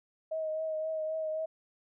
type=tone with vibrato; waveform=sine; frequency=631 Hz; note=D#5; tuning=24 cents sharp; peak=-31 dBFS; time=0.31-1.46 s; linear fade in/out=10 ms; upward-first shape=triangle; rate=3.8 Hz; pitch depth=27 cents each way; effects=none